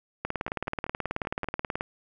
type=two click trains; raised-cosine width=0.5 ms; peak=-14 / -23 dBFS; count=30 / 6; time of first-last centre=0.25-1.809 / 0.48-1.443 s; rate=18.6 / 5.19 Hz; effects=none